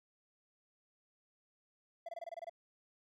triangle tone bursts, 674 Hz, E5, 38 cents sharp, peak -39 dBFS, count 9, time 2.06-2.496 s, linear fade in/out 5 ms, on 28 ms, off 23 ms, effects none

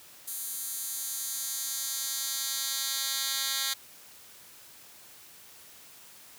10% pulse tone with high-pass filter sweep, 270 Hz, C#4, 45 cents flat, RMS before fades -33 dBFS, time 0.27-3.74 s, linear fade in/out 10 ms, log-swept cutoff 10000 to 3300 Hz, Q 1.1, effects white hiss -52 dBFS RMS until 6.38 s + high-pass 60 Hz 12 dB/octave

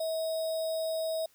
sine tone with sample-and-hold, 644 Hz, E5, 41 cents flat, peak -29 dBFS, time 0-1.26 s, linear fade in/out 5 ms, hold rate 4410 Hz, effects white hiss -65 dBFS RMS until 1.34 s

